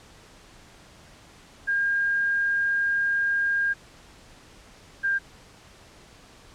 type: tone pair in turn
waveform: sine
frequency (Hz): 1613 / 1595.4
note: G6 / G6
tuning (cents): +49 / +30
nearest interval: unison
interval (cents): 19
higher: first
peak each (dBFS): -21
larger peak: neither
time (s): 1.67-3.74 / 5.03-5.19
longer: first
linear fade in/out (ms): 20
effects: pink hiss -51 dBFS RMS until 6.54 s + low-pass 8000 Hz 12 dB/octave